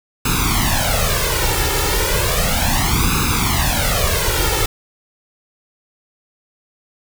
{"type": "noise with flanger", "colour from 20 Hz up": "pink", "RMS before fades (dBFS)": -17, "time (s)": [0.25, 4.66], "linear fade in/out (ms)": 5, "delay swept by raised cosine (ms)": [0.78, 2.28], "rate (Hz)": 0.34, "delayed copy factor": 1, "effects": []}